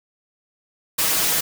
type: noise with comb filter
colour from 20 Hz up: white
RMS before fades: -20 dBFS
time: 0.98-1.41 s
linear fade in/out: 10 ms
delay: 6.2 ms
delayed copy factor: +0.85
effects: none